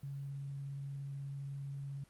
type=tone; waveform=sine; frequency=139.1 Hz; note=C#3; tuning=6 cents sharp; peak=-40 dBFS; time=0.03-2.04 s; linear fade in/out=5 ms; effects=pink hiss -67 dBFS RMS until 2.09 s + Opus 32 kbps